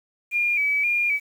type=tone with vibrato; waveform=sine; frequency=2349 Hz; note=D7; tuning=in tune; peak=-19 dBFS; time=0.31-1.2 s; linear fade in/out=50 ms; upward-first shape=square; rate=1.9 Hz; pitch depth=46 cents each way; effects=8-bit